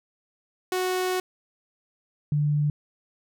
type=tone pair in turn; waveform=sawtooth / sine; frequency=368.5 / 147.77 Hz; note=F#4 / D3; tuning=-7 / +11 cents; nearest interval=octave + major third; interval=1582 cents; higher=first; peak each=-20 dBFS; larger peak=neither; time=0.72-1.2 / 2.32-2.7 s; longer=first; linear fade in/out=2 ms; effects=none